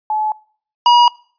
sine / square tone pair in turn, 858 / 960.8 Hz, A5 / B5, -44 / -48 cents, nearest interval major second, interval 196 cents, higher second, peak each -15 / -7 dBFS, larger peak second, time 0.1-0.32 / 0.86-1.08 s, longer neither, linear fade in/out 2 ms, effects noise-tail reverb RT60 0.5 s tail -24 dB re dry + resampled to 11025 Hz

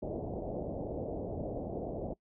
white low-pass noise, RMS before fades -38 dBFS, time 0.02-2.14 s, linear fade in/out 10 ms, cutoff 680 Hz, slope 48 dB/octave, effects noise-tail reverb RT60 0.1 s tail -22 dB re dry

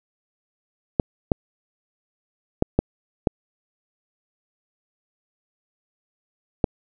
clicks, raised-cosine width 2 ms, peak -3 dBFS, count 6, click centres 0.998 / 1.318 / 2.624 / 2.79 / 3.272 / 6.642 s, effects none

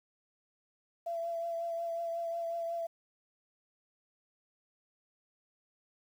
sine tone with vibrato, 674 Hz, E5, 38 cents sharp, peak -33 dBFS, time 1.06-2.87 s, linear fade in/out 10 ms, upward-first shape triangle, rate 5.5 Hz, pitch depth 22 cents each way, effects 10-bit

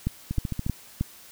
two click trains, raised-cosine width 5 ms, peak -16 / -12 dBFS, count 6 / 4, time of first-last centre 0.31-0.665 / 0.07-1.01 s, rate 14.1 / 3.19 Hz, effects white hiss -49 dBFS RMS until 1.31 s

